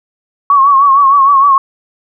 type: tone with vibrato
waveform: sine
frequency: 1108.7 Hz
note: C#6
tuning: in tune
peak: -4 dBFS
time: 0.5-1.58 s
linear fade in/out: 2 ms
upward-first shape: triangle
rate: 6.5 Hz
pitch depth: 79 cents each way
effects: none